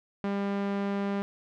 sawtooth tone with low-pass filter, 199.6 Hz, G3, 32 cents sharp, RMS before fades -30 dBFS, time 0.24-1.22 s, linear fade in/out 0 ms, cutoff 2400 Hz, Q 0.55, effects none

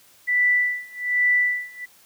sine tone with tremolo, 1975.5 Hz, B6, in tune, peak -15 dBFS, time 0.27-1.86 s, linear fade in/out 20 ms, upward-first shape sine, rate 1.2 Hz, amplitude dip 95%, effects white hiss -54 dBFS RMS until 2.05 s + high-pass 60 Hz 12 dB/octave

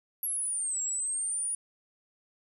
sine linear two-way sweep, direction down then up, 11460 to 7520 to 9730 Hz, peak -29 dBFS, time 0.23-1.55 s, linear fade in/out 2 ms, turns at 0.82 s, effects 11-bit

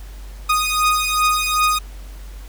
sawtooth beating tone pair, 1240 / 1242.6 Hz, D#6 / D#6, -6 / -3 cents, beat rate 2.6 Hz, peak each -15 dBFS, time 0.49-1.79 s, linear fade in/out 10 ms, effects added 48 Hz sine -32 dBFS peak until 2.48 s + pink hiss -46 dBFS RMS until 2.48 s

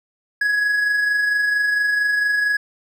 triangle tone with amplitude modulation, 1673 Hz, G#6, 12 cents sharp, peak -13 dBFS, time 0.41-2.57 s, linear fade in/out 5 ms, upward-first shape sine, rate 24.4 Hz, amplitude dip 35%, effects none

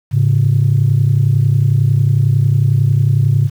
sine tone pair together, 107.54 / 138.59 Hz, A2 / C#3, -39 / 0 cents, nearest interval major third, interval 439 cents, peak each -11 dBFS, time 0.11-3.5 s, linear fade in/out 50 ms, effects tanh soft clip ceiling -3 dBFS + 7-bit

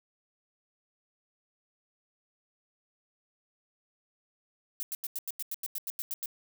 violet noise bursts, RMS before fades -35 dBFS, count 13, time 4.8-6.258 s, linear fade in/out 0 ms, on 30 ms, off 89 ms, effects none

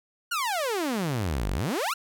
sawtooth exponential two-way sweep, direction down then up, 1480 to 43.68 to 1480 Hz, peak -22 dBFS, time 0.31-1.94 s, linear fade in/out 10 ms, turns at 1.51 s, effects none

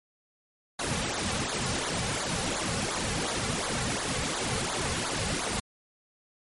pink noise with flanger, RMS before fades -30 dBFS, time 0.79-5.6 s, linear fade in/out 5 ms, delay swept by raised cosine 0.35 to 3.25 ms, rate 2.8 Hz, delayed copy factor -0.8, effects MP3 48 kbps

